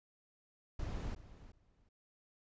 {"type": "noise with echo", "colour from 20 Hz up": "brown", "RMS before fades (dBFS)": -40, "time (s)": [0.79, 1.15], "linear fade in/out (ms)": 5, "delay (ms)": 370, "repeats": 2, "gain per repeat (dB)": -15, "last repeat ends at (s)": 1.89, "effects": ["resampled to 16000 Hz"]}